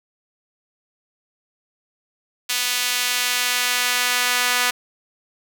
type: tone with high-pass filter sweep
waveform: sawtooth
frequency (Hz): 246.9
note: B3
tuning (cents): 0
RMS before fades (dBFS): -21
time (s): 2.49-4.71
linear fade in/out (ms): 10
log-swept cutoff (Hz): 2900 to 1500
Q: 0.86
effects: none